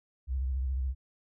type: tone with vibrato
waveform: sine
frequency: 65.41 Hz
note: C2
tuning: in tune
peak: -28 dBFS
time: 0.27-0.95 s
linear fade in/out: 50 ms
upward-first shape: sine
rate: 14 Hz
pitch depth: 96 cents each way
effects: none